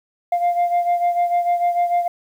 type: beating tone pair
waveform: sine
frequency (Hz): 698.5 / 705.2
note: F5 / F5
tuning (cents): 0 / +17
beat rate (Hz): 6.7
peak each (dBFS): -15 / -20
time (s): 0.32-2.08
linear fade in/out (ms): 5
effects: tanh soft clip ceiling -13 dBFS + 8-bit